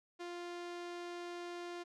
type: tone with low-pass filter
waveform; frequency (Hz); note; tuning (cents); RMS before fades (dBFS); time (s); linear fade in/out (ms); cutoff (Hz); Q
sawtooth; 349.2; F4; 0; -45; 0.19-1.84; 20; 5800; 0.77
effects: none